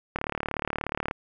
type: click train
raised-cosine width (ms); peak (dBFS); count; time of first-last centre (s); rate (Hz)
0.5; -13; 36; 0.16-1.111; 36.8
effects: none